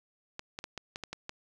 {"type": "clicks", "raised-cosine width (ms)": 0.2, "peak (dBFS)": -21, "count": 8, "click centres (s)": [0.394, 0.589, 0.641, 0.777, 0.959, 1.037, 1.13, 1.294], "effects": ["10-bit"]}